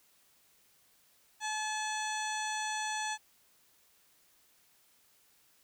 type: harmonic tone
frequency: 860 Hz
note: A5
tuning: 40 cents flat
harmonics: 1 / 2 / 3 / 4 / 5 / 7 / 8 / 9 / 10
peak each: -36 / -39 / -44 / -44 / -47 / -43 / -49 / -48 / -51 dBFS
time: 1.4-3.18 s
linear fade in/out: 50 ms
effects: white hiss -67 dBFS RMS until 5.63 s